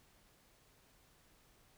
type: silence
effects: pink hiss -68 dBFS RMS until 1.77 s